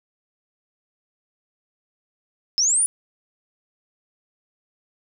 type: linear sweep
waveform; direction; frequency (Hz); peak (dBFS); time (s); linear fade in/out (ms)
sine; up; 5100 to 9956; -16; 2.58-2.86; 0
effects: none